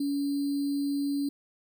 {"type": "tone with sample-and-hold", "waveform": "sine", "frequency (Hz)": 282.8, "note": "C#4", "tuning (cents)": 35, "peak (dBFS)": -26, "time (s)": [0, 1.29], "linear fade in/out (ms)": 5, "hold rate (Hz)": 4410, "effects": []}